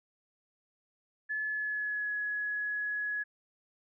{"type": "tone with pitch glide", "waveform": "sine", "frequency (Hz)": [1720, 1684.6], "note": ["A6", "G#6"], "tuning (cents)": [-40, 24], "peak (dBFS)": -31, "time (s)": [1.29, 3.24], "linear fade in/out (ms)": 20, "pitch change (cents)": -36, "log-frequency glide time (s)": [1.43, 2.11], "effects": []}